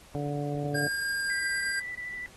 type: harmonic tone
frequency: 145 Hz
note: D3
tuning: 22 cents flat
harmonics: 1 / 2 / 3 / 4 / 5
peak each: -32 / -35 / -37 / -38 / -39 dBFS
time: 0.15-0.87 s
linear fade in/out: 0 ms
type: tone with pitch glide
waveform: square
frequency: 1610 to 1594.3 Hz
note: G6 to G6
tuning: +46 to +29 cents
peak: -29 dBFS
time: 0.75-1.8 s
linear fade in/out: 5 ms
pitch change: -17 cents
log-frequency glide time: 1.11-1.5 s
type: tone with vibrato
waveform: sine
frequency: 1975.5 Hz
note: B6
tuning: in tune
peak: -34 dBFS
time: 1.3-2.26 s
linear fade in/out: 0 ms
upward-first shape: square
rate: 12 Hz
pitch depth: 10 cents each way
effects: pink hiss -54 dBFS RMS until 2.36 s + AAC 32 kbps